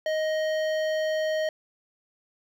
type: tone with hard clipping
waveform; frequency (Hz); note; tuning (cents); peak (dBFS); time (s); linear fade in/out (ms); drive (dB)
triangle; 625; D#5; +8; -26; 0.06-1.49; 2; 17
effects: none